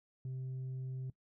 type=tone with tanh clipping; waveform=triangle; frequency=130 Hz; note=C3; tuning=11 cents flat; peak=-39 dBFS; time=0.25-1.1 s; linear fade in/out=2 ms; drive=7 dB; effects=noise-tail reverb RT60 0.1 s tail -19 dB re dry